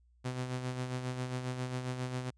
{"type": "tone with tremolo", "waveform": "sawtooth", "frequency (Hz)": 126.8, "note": "B2", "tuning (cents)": 46, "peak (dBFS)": -29, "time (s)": [0.24, 2.31], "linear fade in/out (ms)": 20, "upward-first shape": "sine", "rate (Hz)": 7.4, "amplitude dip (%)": 50, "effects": ["added 60 Hz sine -63 dBFS peak until 2.37 s", "resampled to 22050 Hz"]}